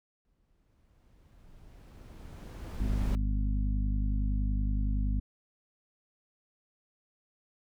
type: noise with exponential growth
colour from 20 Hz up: brown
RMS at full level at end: -33 dBFS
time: 0.25-3.15 s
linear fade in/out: 0 ms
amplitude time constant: 630 ms
type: harmonic tone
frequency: 50.7 Hz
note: G#1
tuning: 41 cents flat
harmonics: 1 / 2 / 3 / 4 / 5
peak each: -27 / -36 / -44 / -39 / -40 dBFS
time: 2.8-5.2 s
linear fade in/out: 5 ms
effects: none